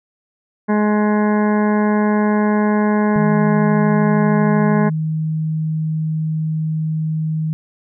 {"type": "harmonic tone", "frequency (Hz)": 210.3, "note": "G#3", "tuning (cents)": 22, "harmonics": [1, 2, 3, 4, 5, 7, 8, 9, 10], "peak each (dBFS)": [-14, -21, -25, -25, -26, -32, -30, -37, -37], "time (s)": [0.68, 4.9], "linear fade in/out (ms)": 20}
{"type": "tone", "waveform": "sine", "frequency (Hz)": 157.4, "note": "D#3", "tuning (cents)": 20, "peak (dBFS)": -17, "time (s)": [3.16, 7.53], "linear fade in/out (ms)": 0}
{"effects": []}